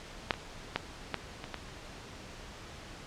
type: clicks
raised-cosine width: 0.3 ms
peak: -9 / -23 / -12 / -14 / -23 / -20 dBFS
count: 6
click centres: 0.308 / 0.339 / 0.76 / 1.143 / 1.441 / 1.543 s
effects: pink hiss -47 dBFS RMS until 3.06 s + low-pass 6000 Hz 12 dB/octave